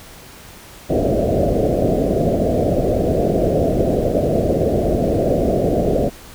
white low-pass noise, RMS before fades -17 dBFS, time 0.89-6.1 s, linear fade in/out 20 ms, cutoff 690 Hz, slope 96 dB/octave, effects pink hiss -40 dBFS RMS until 6.34 s

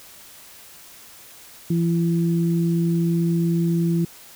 sine tone pair together, 168.6 / 337.2 Hz, E3 / E4, +39 / +39 cents, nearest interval octave, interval 1200 cents, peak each -18 / -25 dBFS, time 1.7-4.05 s, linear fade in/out 5 ms, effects white hiss -45 dBFS RMS until 4.35 s

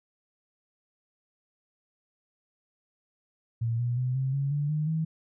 sine tone with pitch steps, 115.5 / 120.96 / 126.68 / 132.67 / 138.95 / 145.52 / 152.4 / 159.61 Hz, A#2 / B2 / B2 / C3 / C#3 / D3 / D#3 / D#3, -16 / -36 / +44 / +24 / +4 / -16 / -36 / +44 cents, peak -25 dBFS, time 3.61-5.05 s, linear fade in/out 10 ms, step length 180 ms, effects none

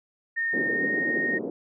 sine tone with pitch glide, 1834 to 1855.3 Hz, A#6 to A#6, -29 to -9 cents, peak -24 dBFS, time 0.36-1.39 s, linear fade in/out 20 ms, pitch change +20 cents, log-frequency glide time 0.7-0.87 s
pink band-pass noise, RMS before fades -31 dBFS, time 0.53-1.5 s, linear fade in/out 2 ms, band 240 to 470 Hz, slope 24 dB/octave
effects none

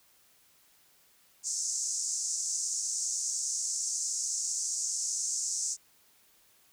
pink band-pass noise, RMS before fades -33 dBFS, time 1.43-5.77 s, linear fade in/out 50 ms, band 5900 to 7900 Hz, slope 48 dB/octave, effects white hiss -64 dBFS RMS until 6.72 s

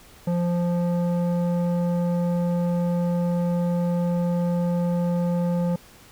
square tone with low-pass filter, 174.2 Hz, F3, 4 cents flat, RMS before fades -23 dBFS, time 0.27-5.76 s, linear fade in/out 5 ms, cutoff 670 Hz, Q 1.2, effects pink hiss -50 dBFS RMS until 6.11 s

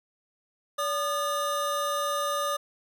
square tone pair together, 574.3 / 1217 Hz, D5 / D#6, -39 / -39 cents, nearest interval octave + minor second, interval 1300 cents, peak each -31 / -29 dBFS, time 0.78-2.57 s, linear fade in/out 10 ms, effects none

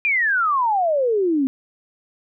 sine exponential sweep, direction down, 2455 to 257.7 Hz, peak -16 dBFS, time 0.05-1.47 s, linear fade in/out 0 ms, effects none

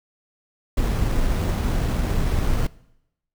brown noise with sample-and-hold, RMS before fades -21 dBFS, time 0.77-2.67 s, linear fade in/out 5 ms, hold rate 7350 Hz, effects noise-tail reverb RT60 0.8 s tail -21 dB re dry

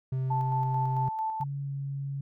triangle tone, 130.81 Hz, C3, in tune, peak -25 dBFS, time 0.12-1.09 s, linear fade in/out 5 ms
sine tone with tremolo, 880 Hz, A5, in tune, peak -27 dBFS, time 0.3-1.44 s, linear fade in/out 10 ms, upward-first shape square, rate 4.5 Hz, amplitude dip 35%
sine tone with pitch glide, 140.2 to 138.83 Hz, C#3 to C#3, +20 to +3 cents, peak -31 dBFS, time 1.4-2.21 s, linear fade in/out 5 ms, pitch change -17 cents, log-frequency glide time 1.62-1.71 s
effects none

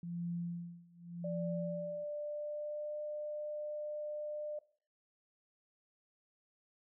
sine tone with tremolo, 172.1 Hz, F3, 25 cents flat, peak -36 dBFS, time 0.03-2.04 s, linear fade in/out 2 ms, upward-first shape sine, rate 0.87 Hz, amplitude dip 95%
sine tone with pitch glide, 587 to 599.3 Hz, D5 to D5, -1 to +35 cents, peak -38 dBFS, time 1.24-4.59 s, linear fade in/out 5 ms, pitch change +36 cents, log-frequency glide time 1.62-2.97 s
effects noise-tail reverb RT60 0.5 s tail -19 dB re dry

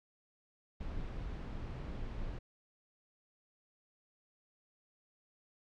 brown noise, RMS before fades -41 dBFS, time 0.8-2.39 s, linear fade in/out 10 ms, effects low-pass 4000 Hz 12 dB/octave

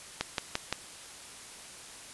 click train, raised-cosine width 0.2 ms, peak -11 dBFS, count 4, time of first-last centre 0.21-0.726 s, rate 5.81 Hz, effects white hiss -47 dBFS RMS until 2.13 s + resampled to 24000 Hz

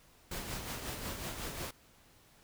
pink noise with tremolo, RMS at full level -39 dBFS, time 0.31-1.71 s, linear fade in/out 5 ms, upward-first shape sine, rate 5.5 Hz, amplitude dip 45%, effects pink hiss -63 dBFS RMS until 2.43 s

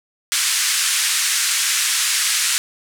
white band-pass noise, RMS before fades -19 dBFS, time 0.32-2.58 s, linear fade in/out 0 ms, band 1400 to 9800 Hz, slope 24 dB/octave, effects none

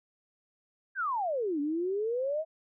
sine exponential two-way sweep, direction down then up, 1644 to 282.2 to 653 Hz, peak -28 dBFS, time 0.95-2.45 s, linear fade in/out 50 ms, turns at 1.6 s, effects none

